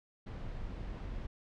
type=noise; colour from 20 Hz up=brown; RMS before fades=-41 dBFS; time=0.26-1.27 s; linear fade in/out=10 ms; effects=low-pass 4000 Hz 12 dB/octave